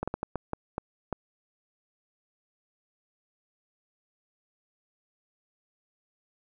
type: slowing click train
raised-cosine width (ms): 1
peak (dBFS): -16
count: 8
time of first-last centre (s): 0.03-1.127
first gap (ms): 46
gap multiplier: 1.4
effects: none